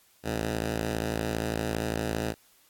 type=ring-modulated tone; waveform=10% pulse; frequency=110 Hz; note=A2; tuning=in tune; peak=-17 dBFS; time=0.23-2.35 s; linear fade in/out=50 ms; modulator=28.8 Hz; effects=white hiss -62 dBFS RMS until 2.69 s + AAC 64 kbps